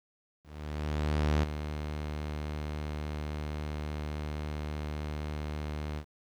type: tone with ADSR envelope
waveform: sawtooth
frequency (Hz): 75.3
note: D2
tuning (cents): +44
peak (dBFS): -20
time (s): 0.43-6.05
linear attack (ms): 1000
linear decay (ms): 13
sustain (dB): -10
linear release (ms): 75
effects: low-pass 5000 Hz 12 dB/octave + 10-bit